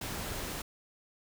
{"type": "noise", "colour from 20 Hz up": "pink", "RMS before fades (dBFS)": -38, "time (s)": [0.01, 0.62], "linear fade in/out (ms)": 5, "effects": []}